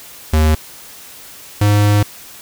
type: tone pair in turn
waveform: square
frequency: 77.78 / 103.38 Hz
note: D#2 / G#2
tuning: 0 / -7 cents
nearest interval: perfect fourth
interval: 493 cents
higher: second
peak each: -10 dBFS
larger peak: neither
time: 0.33-0.55 / 1.61-2.03 s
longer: second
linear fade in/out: 5 ms
effects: white hiss -37 dBFS RMS until 2.41 s